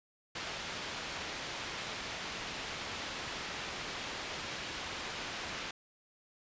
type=low-pass noise; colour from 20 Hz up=white; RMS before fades=-41 dBFS; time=0.35-5.71 s; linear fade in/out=5 ms; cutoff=3700 Hz; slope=12 dB/octave; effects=resampled to 16000 Hz